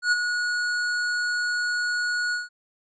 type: tone with ADSR envelope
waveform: square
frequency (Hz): 1455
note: F#6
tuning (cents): -29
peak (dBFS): -17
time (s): 0.02-2.49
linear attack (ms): 100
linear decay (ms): 25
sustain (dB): -7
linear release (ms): 160
effects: resampled to 16000 Hz